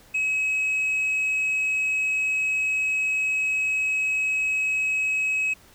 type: tone with tanh clipping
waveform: sine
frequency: 2558 Hz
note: D#7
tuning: 47 cents sharp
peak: -22 dBFS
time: 0.14-5.54 s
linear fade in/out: 10 ms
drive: 2 dB
effects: pink hiss -53 dBFS RMS until 5.74 s